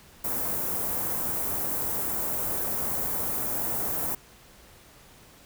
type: band-stop noise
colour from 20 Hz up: white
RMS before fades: -29 dBFS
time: 0.24-4.15 s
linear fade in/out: 5 ms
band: 940 to 14000 Hz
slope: 12 dB/octave
effects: pink hiss -53 dBFS RMS until 5.45 s